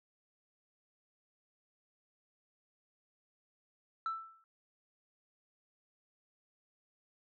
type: tone with exponential decay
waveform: sine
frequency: 1326 Hz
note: E6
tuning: 10 cents sharp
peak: -29 dBFS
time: 4.06-4.44 s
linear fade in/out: 1 ms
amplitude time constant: 82 ms
effects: tanh soft clip ceiling -31 dBFS